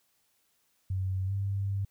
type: tone with pitch glide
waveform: sine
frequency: 94.5 to 98.8 Hz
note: F#2 to G2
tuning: +37 to +14 cents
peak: -28 dBFS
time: 0.9-1.85 s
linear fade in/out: 5 ms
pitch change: +77 cents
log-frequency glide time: 1.26-1.32 s
effects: white hiss -72 dBFS RMS until 1.9 s

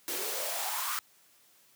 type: noise with high-pass filter sweep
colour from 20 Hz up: white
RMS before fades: -34 dBFS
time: 0.08-0.99 s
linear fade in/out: 0 ms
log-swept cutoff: 320 to 1300 Hz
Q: 5.2
effects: white hiss -63 dBFS RMS until 1.75 s + high-pass 100 Hz 12 dB/octave

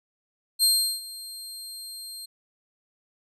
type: tone with ADSR envelope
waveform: 25% pulse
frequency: 4200 Hz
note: C8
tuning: 6 cents sharp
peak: -12 dBFS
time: 0.59-2.26 s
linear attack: 42 ms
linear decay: 370 ms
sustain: -20 dB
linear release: 11 ms
effects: none

